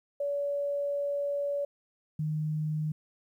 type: tone pair in turn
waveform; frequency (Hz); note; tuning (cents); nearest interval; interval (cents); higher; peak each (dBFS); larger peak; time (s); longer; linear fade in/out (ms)
sine; 570 / 153.97; C#5 / D#3; +48 / -18; octave + major seventh; 2266; first; -28; neither; 0.2-1.65 / 2.19-2.92; first; 5
effects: 11-bit